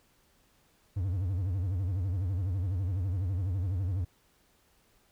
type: tone with vibrato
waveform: triangle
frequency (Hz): 92.7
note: F#2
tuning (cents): +4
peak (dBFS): -26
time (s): 0.96-4.05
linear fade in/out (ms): 10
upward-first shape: sine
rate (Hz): 12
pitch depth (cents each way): 160
effects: pink hiss -67 dBFS RMS until 5.11 s